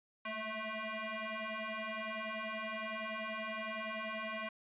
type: tone with frequency modulation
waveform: sine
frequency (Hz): 659.3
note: E5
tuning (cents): 0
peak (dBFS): -36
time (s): 0.25-4.49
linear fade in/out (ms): 5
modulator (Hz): 436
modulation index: 4.7
effects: tanh soft clip ceiling -36 dBFS + resampled to 8000 Hz